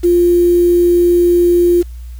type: tone with quantisation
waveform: sine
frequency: 349.2 Hz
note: F4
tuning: in tune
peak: -7 dBFS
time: 0.03-1.83 s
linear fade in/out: 20 ms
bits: 5
effects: added 60 Hz sine -26 dBFS peak until 2.19 s + white hiss -50 dBFS RMS until 2.19 s